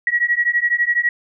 sine beating tone pair, 1910 / 1922 Hz, A#6 / B6, +42 / -48 cents, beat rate 12 Hz, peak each -18 dBFS, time 0.07-1.09 s, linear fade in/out 2 ms, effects none

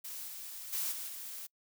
blue noise with level steps, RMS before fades -43 / -45 / -35 / -41 / -44 dBFS, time 0.04-1.47 s, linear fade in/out 10 ms, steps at 0.27 / 0.72 / 0.91 / 1.07 s, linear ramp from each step 20 ms, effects noise-tail reverb RT60 0.1 s tail -26 dB re dry

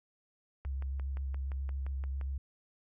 sine tone with vibrato, 67.6 Hz, C#2, 43 cents flat, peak -33 dBFS, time 0.65-2.38 s, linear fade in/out 5 ms, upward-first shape square, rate 7.4 Hz, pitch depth 20 cents each way
click train, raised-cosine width 0.5 ms, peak -34 dBFS, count 10, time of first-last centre 0.65-2.212 s, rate 5.76 Hz
effects none

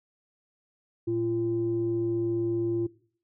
sine tone pair together, 114.4 / 342.8 Hz, A#2 / F4, -32 / -32 cents, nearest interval octave + perfect fifth, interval 1900 cents, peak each -33 / -25 dBFS, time 1.07-2.87 s, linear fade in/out 10 ms, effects noise-tail reverb RT60 0.5 s tail -19 dB re dry + tanh soft clip ceiling -18 dBFS

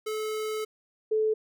square / sine tone pair in turn, 432.4 / 434.5 Hz, A4 / A4, -30 / -22 cents, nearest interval unison, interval 8 cents, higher second, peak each -30 / -22 dBFS, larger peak second, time 0.06-0.65 / 1.11-1.34 s, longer first, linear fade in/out 10 ms, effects none

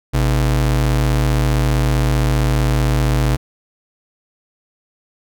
square ring-modulated tone, 92.5 Hz, F#2, in tune, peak -11 dBFS, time 0.13-3.37 s, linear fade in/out 20 ms, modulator 37.7 Hz, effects none

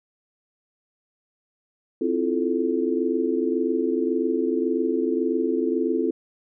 sine chord, F major seventh, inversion second, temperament just, 261.9 / 327.4 / 349.2 / 436.5 Hz, C4 / E4 / F4 / A4, +2 / -12 / 0 / -14 cents, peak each -26 dBFS, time 2.01-6.11 s, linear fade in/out 5 ms, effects none

